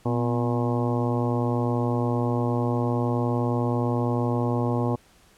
harmonic tone with a mistuned harmonic, 119.6 Hz, A#2, 45 cents sharp, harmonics 1 / 2 / 3 / 4 / 5 / 6 / 7 / 8 / 9, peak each -25 / -27 / -31 / -31 / -34 / -38 / -34 / -39 / -37 dBFS, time 0.05-4.96 s, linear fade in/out 10 ms, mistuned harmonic 2, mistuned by +62 cents, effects pink hiss -57 dBFS RMS until 5.37 s + low-pass 12000 Hz 12 dB/octave

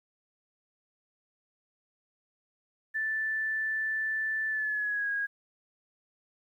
sine tone with pitch glide, 1760 to 1642.1 Hz, A6 to G#6, 0 to -20 cents, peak -28 dBFS, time 2.94-5.27 s, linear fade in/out 20 ms, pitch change -120 cents, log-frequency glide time 4.48-5.1 s, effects 11-bit

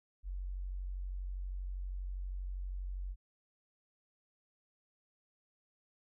sine tone, 46.25 Hz, F#1, in tune, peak -37 dBFS, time 0.23-3.16 s, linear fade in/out 50 ms, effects none

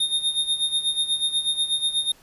square tone with tremolo, 3675 Hz, A#7, 25 cents flat, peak -19 dBFS, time 0-2.12 s, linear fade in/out 5 ms, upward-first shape sine, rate 8.2 Hz, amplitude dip 75%, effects pink hiss -54 dBFS RMS until 2.22 s + resampled to 32000 Hz

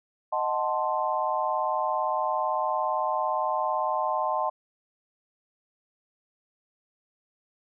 sine chord, D# diminished seventh, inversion none, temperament equal, 622.3 / 740 / 880 / 1046.5 Hz, D#5 / F#5 / A5 / C6, 0 / 0 / 0 / 0 cents, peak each -30 / -31 / -29 / -29 dBFS, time 0.32-4.5 s, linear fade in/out 10 ms, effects none

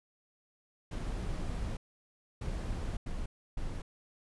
brown noise bursts at uneven times, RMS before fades -36 dBFS, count 4, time 0.91-1.77 / 2.41-2.97 / 3.06-3.26 / 3.57-3.82 s, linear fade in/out 5 ms, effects resampled to 24000 Hz

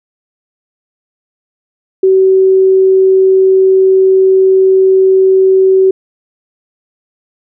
sine tone, 380.1 Hz, F#4, 47 cents sharp, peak -4 dBFS, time 2.03-5.91 s, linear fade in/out 5 ms, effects none

